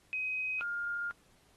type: tone pair in turn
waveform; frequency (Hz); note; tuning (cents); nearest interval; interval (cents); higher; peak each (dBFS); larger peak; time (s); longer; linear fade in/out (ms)
sine; 2522 / 1410.9; D#7 / F6; +23 / +17; minor seventh; 1006; first; -32 / -33; first; 0.13-0.61 / 0.61-1.11; second; 0
effects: pink hiss -67 dBFS RMS until 1.56 s + AAC 32 kbps